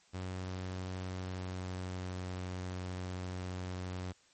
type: tone with pitch glide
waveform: sawtooth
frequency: 92.5 to 91.49 Hz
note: F#2 to F#2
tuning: 0 to -19 cents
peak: -34 dBFS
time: 0.13-4.13 s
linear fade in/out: 20 ms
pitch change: -19 cents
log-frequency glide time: 1.06-2.35 s
effects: white hiss -66 dBFS RMS until 4.33 s + MP3 32 kbps